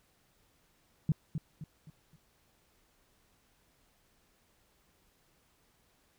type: tone with echo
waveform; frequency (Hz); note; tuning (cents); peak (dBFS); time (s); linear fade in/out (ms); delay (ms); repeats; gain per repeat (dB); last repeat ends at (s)
sine; 154; D#3; -17; -23; 1.09-1.12; 2; 260; 4; -8; 2.16
effects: pink hiss -70 dBFS RMS until 6.18 s